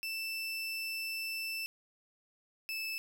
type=tone pair in turn; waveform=30% pulse; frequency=2658 / 2627 Hz; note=E7 / E7; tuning=+14 / -7 cents; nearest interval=unison; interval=21 cents; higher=first; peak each=-33 / -33 dBFS; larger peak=neither; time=0.03-1.66 / 2.69-2.98 s; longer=first; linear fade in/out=0 ms; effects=none